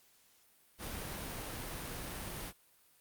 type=noise; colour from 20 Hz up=pink; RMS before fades=-42 dBFS; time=0.78-2.53 s; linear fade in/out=50 ms; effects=white hiss -67 dBFS RMS until 3 s + Opus 48 kbps